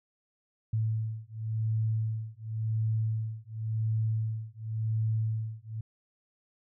sine beating tone pair, 110 / 110.92 Hz, A2 / A2, 0 / +14 cents, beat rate 0.92 Hz, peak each -31 dBFS, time 0.73-5.81 s, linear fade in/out 5 ms, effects none

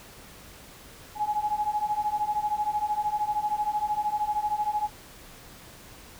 sine beating tone pair, 833 / 846 Hz, G#5 / G#5, +5 / +32 cents, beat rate 13 Hz, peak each -29 / -27 dBFS, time 1.15-4.9 s, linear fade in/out 50 ms, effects pink hiss -48 dBFS RMS until 6.19 s

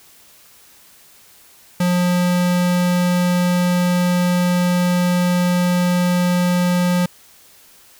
square tone, 178.1 Hz, F3, 34 cents sharp, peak -15 dBFS, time 1.8-7.06 s, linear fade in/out 5 ms, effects white hiss -48 dBFS RMS until 7.99 s

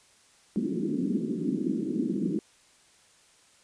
pink band-pass noise, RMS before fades -29 dBFS, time 0.56-2.39 s, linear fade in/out 0 ms, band 180 to 360 Hz, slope 48 dB/octave, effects white hiss -60 dBFS RMS until 3.63 s + resampled to 22050 Hz

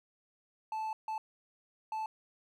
triangle tone bursts at uneven times, 875 Hz, A5, 10 cents flat, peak -32 dBFS, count 3, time 0.72-0.93 / 1.08-1.18 / 1.92-2.06 s, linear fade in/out 2 ms, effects none

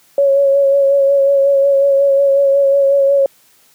sine tone with vibrato, 554.4 Hz, C#5, in tune, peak -8 dBFS, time 0.18-3.26 s, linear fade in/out 2 ms, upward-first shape sine, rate 5.5 Hz, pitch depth 24 cents each way, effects white hiss -51 dBFS RMS until 3.74 s + high-pass 100 Hz 12 dB/octave

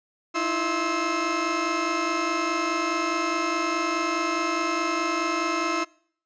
30% pulse tone cluster, 313.1 / 337.9 / 1055 / 1302 Hz, D#4 / E4 / C6 / E6, +11 / +43 / +14 / -22 cents, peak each -29 / -26 / -27 / -26 dBFS, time 0.34-5.85 s, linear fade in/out 20 ms, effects noise-tail reverb RT60 0.6 s tail -25 dB re dry + resampled to 16000 Hz

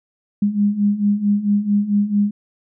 sine beating tone pair, 201.9 / 206.4 Hz, G#3 / G#3, -49 / -10 cents, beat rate 4.5 Hz, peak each -20 / -16 dBFS, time 0.42-2.31 s, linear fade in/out 5 ms, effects none

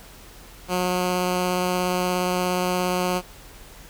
10% pulse tone with vibrato, 180.9 Hz, F#3, 39 cents flat, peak -13 dBFS, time 0.68-3.22 s, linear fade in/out 50 ms, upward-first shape triangle, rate 17 Hz, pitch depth 9 cents each way, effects added 42 Hz sine -47 dBFS peak until 3.89 s + pink hiss -46 dBFS RMS until 3.89 s

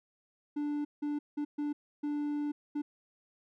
triangle tone bursts at uneven times, 293.7 Hz, D4, in tune, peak -29 dBFS, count 6, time 0.56-0.85 / 1.02-1.19 / 1.37-1.45 / 1.58-1.73 / 2.03-2.52 / 2.75-2.82 s, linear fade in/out 10 ms, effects none

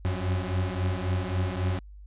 40% pulse beating tone pair, 90.1 / 93.8 Hz, F#2 / F#2, -45 / +24 cents, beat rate 3.7 Hz, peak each -28 dBFS, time 0.05-1.79 s, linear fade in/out 0 ms, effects added 50 Hz sine -43 dBFS peak until 2.06 s + resampled to 8000 Hz

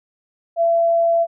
sine tone, 673 Hz, E5, 36 cents sharp, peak -13 dBFS, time 0.56-1.27 s, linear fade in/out 50 ms, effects none

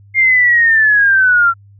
sine linear sweep, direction down, 2129 to 1352 Hz, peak -7 dBFS, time 0.14-1.54 s, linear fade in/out 50 ms, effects added 100 Hz sine -40 dBFS peak until 1.79 s

